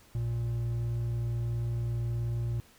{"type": "tone pair together", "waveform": "triangle", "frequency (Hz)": [58.55, 117.1], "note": ["A#1", "A#2"], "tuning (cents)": [8, 8], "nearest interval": "octave", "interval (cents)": 1200, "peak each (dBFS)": [-37, -27], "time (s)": [0.15, 2.6], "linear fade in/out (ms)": 0, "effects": ["pink hiss -59 dBFS RMS until 2.78 s"]}